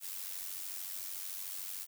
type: noise with amplitude modulation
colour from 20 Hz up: blue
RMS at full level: -39 dBFS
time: 0-1.87 s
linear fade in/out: 50 ms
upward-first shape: sine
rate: 93.5 Hz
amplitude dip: 65%
effects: none